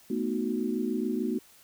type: chord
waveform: sine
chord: B dominant seventh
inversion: third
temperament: equal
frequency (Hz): 220 / 246.9 / 311.1 / 370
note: A3 / B3 / D#4 / F#4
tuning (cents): 0 / 0 / 0 / 0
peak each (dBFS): -32 / -31 / -34 / -33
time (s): 0.1-1.39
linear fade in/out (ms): 5
effects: white hiss -57 dBFS RMS until 1.63 s